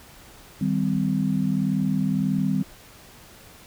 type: chord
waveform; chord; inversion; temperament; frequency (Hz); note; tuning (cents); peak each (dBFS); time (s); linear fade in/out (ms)
sine; C minor; first; equal with one note detuned; 155.56 / 196 / 257.4; Eb3 / G3 / C4; 0 / 0 / -28; -26 / -23 / -26; 0.61-2.63; 5
effects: pink hiss -48 dBFS RMS until 3.66 s